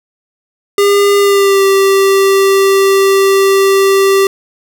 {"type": "tone with pitch glide", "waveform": "square", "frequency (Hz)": [403.7, 390.4], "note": ["G#4", "G4"], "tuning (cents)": [-49, -7], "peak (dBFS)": -7, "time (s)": [0.78, 4.27], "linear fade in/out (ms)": 2, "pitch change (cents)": -58, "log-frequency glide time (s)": [1.18, 1.64], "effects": []}